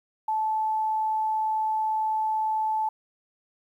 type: tone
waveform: sine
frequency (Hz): 871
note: A5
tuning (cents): -18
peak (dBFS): -23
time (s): 0.28-2.89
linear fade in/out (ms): 5
effects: 10-bit